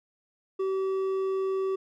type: tone with hard clipping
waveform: sine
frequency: 383.3 Hz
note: G4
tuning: 39 cents flat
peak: -27 dBFS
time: 0.59-1.76 s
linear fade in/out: 10 ms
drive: 5 dB
effects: none